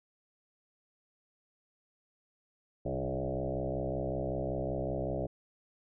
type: tone with frequency modulation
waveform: sine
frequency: 354.3 Hz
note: F4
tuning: 25 cents sharp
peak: -31 dBFS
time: 2.85-5.27 s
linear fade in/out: 10 ms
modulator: 65.3 Hz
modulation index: 4.7
effects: none